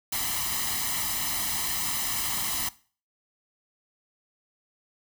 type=noise with comb filter; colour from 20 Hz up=white; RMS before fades=-29 dBFS; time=0.12-2.69 s; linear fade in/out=5 ms; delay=0.99 ms; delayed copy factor=+0.75; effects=noise-tail reverb RT60 0.4 s tail -19 dB re dry